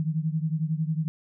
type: beating tone pair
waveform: sine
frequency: 154.9 / 165.9 Hz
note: D#3 / E3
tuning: -7 / +11 cents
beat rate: 11 Hz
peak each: -26 / -29 dBFS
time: 0-1.08 s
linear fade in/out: 0 ms
effects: none